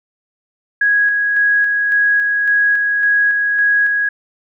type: tone with tremolo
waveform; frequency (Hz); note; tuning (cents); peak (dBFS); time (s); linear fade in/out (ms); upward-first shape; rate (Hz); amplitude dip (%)
sine; 1658; G#6; -3; -10; 0.81-4.09; 5; square; 1.8; 30
effects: none